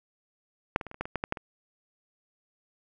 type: clicks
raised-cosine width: 0.5 ms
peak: -7 / -21 / -25 / -26 / -30 / -16 / -22 / -14 / -14 / -12 / -24 dBFS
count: 11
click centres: 0.761 / 0.812 / 0.867 / 0.914 / 0.944 / 1.01 / 1.055 / 1.157 / 1.239 / 1.324 / 1.372 s
effects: none